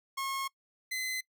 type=tone pair in turn; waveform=sawtooth; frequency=1084 / 2040 Hz; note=C#6 / C7; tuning=-39 / -44 cents; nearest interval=major seventh; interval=1095 cents; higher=second; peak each=-29 / -29 dBFS; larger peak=neither; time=0.17-0.48 / 0.91-1.21 s; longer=first; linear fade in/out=10 ms; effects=noise-tail reverb RT60 0.1 s tail -23 dB re dry